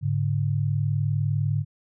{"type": "tone pair together", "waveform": "sine", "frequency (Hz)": [104.5, 144.41], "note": ["G#2", "D3"], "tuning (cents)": [11, -29], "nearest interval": "tritone", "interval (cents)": 560, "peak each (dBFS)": -24, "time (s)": [0.01, 1.65], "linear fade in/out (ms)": 50, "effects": []}